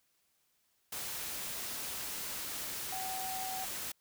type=tone in noise; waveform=sine; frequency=757 Hz; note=F#5; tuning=39 cents sharp; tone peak=-39 dBFS; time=2.92-3.65 s; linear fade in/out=5 ms; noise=white; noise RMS=-40 dBFS; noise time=0.92-3.92 s; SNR=-2 dB; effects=white hiss -75 dBFS RMS until 4 s